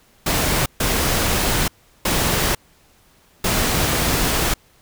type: noise bursts at uneven times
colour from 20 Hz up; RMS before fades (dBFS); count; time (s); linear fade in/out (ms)
pink; -19; 4; 0.26-0.66 / 0.8-1.68 / 2.05-2.55 / 3.44-4.54; 5
effects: pink hiss -55 dBFS RMS until 4.81 s